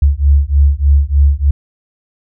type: beating tone pair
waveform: sine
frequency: 69.3 / 72.6 Hz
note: C#2 / D2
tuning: 0 / -19 cents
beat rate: 3.3 Hz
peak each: -10 dBFS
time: 0.02-1.51 s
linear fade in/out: 5 ms
effects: none